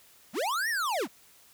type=linear two-way sweep; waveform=square; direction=up then down; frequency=156.1 to 1927 to 156.1 Hz; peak=-28 dBFS; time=0.33-1.08 s; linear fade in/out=50 ms; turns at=0.69 s; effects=white hiss -58 dBFS RMS until 1.53 s